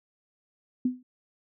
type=tone with exponential decay; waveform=sine; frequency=251.5 Hz; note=B3; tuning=32 cents sharp; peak=-19 dBFS; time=0.85-1.03 s; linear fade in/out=5 ms; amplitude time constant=39 ms; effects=none